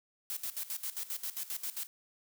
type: noise with tremolo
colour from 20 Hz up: blue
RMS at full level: -37 dBFS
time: 0.3-1.87 s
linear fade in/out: 0 ms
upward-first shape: square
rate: 7.5 Hz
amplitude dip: 80%
effects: none